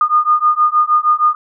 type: beating tone pair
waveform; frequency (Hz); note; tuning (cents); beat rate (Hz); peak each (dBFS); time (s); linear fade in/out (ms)
sine; 1219 / 1225.4; D#6 / D#6; -36 / -27; 6.4; -13; 0.01-1.35; 2
effects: none